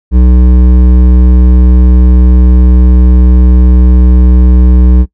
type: tone with hard clipping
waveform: sine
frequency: 61.9 Hz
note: B1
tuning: 5 cents sharp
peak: -3 dBFS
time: 0.11-5.06 s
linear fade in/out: 50 ms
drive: 11 dB
effects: noise-tail reverb RT60 0.1 s tail -21 dB re dry